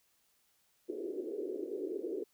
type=band-pass noise; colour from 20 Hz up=pink; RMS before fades=-39 dBFS; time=0.88-2.24 s; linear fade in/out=10 ms; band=330 to 440 Hz; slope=48 dB/octave; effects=white hiss -73 dBFS RMS until 2.33 s